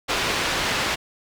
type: low-pass noise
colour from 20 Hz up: white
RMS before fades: -24 dBFS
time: 0.08-0.96 s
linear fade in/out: 20 ms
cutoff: 3400 Hz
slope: 12 dB/octave
effects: none